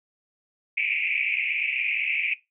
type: band-pass noise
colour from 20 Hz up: pink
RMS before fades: -26 dBFS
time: 0.77-2.34 s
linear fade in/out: 5 ms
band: 2200 to 2600 Hz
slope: 96 dB/octave
effects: noise-tail reverb RT60 0.2 s tail -18 dB re dry